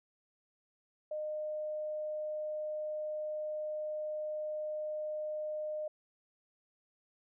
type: tone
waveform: sine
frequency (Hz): 611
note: D#5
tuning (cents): -32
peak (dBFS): -35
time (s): 1.11-5.88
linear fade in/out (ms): 5
effects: none